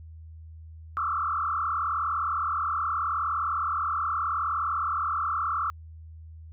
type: tone with frequency modulation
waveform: sine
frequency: 1244.5 Hz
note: D#6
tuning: in tune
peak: -25 dBFS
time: 0.97-5.7 s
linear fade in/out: 0 ms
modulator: 39.2 Hz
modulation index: 3.3
effects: added 80 Hz sine -42 dBFS peak until 6.52 s